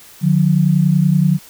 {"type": "tone pair together", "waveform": "sine", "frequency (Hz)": [150, 180.49], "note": ["D3", "F#3"], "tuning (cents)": [37, -43], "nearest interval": "minor third", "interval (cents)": 320, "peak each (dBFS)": -13, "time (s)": [0.21, 1.39], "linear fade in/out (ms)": 50, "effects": ["white hiss -42 dBFS RMS until 1.49 s"]}